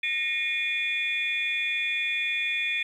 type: tone cluster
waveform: sine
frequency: 1853 / 2164 / 2440 / 3455 Hz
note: A#6 / C#7 / D#7 / A7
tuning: -11 / -42 / -34 / -32 cents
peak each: -34 / -34 / -26 / -33 dBFS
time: 0.03-2.83 s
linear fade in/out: 5 ms
effects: tanh soft clip ceiling -16 dBFS + 10-bit